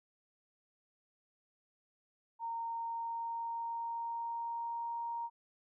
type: tone with pitch glide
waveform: sine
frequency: 922 to 933.8 Hz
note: A#5 to A#5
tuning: -19 to +3 cents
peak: -36 dBFS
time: 2.39-5.3 s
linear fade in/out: 50 ms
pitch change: +22 cents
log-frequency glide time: 2.68-4.97 s
effects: none